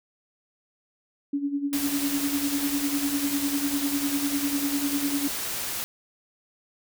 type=tone with tremolo; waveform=sine; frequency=283.5 Hz; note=C#4; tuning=39 cents sharp; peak=-22 dBFS; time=1.33-5.28 s; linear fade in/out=5 ms; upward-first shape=sine; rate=10 Hz; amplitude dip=70%
type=noise; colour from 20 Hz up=white; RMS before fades=-31 dBFS; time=1.73-5.84 s; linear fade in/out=0 ms
effects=none